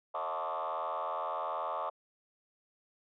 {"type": "tone with frequency modulation", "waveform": "sine", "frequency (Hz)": 883, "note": "A5", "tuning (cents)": 6, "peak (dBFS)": -31, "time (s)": [0.14, 1.9], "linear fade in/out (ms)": 10, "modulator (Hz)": 81.2, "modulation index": 4.2, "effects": ["tanh soft clip ceiling -30 dBFS", "high-pass 400 Hz 12 dB/octave"]}